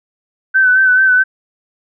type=tone with vibrato; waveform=sine; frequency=1523 Hz; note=F#6; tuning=50 cents sharp; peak=-7 dBFS; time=0.54-1.24 s; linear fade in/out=20 ms; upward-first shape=sine; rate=4.6 Hz; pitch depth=37 cents each way; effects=none